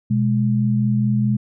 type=tone pair together; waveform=sine; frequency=124.2 / 208.9 Hz; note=B2 / G#3; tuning=+10 / +10 cents; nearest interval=major sixth; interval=900 cents; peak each=-18 dBFS; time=0.1-1.37 s; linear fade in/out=10 ms; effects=none